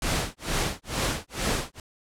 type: noise with tremolo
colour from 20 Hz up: pink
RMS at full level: -25 dBFS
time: 0.02-1.8 s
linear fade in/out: 2 ms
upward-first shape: sine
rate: 2.2 Hz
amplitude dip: 100%
effects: low-pass 10000 Hz 12 dB/octave